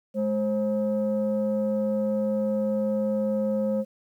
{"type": "tone pair together", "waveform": "sine", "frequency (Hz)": [210.9, 531.4], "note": ["G#3", "C5"], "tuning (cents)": [27, 27], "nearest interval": "octave + major third", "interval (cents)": 1600, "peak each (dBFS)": -24, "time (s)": [0.14, 3.85], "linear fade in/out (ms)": 50, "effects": ["tanh soft clip ceiling -18 dBFS", "10-bit"]}